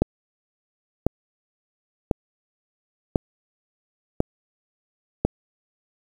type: click train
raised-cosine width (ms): 2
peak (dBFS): -4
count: 6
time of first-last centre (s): 0.02-5.25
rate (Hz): 0.956
effects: 7-bit